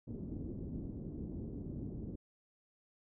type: low-pass noise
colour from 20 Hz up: white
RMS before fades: -43 dBFS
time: 0.07-2.16 s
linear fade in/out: 10 ms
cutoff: 310 Hz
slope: 24 dB/octave
effects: none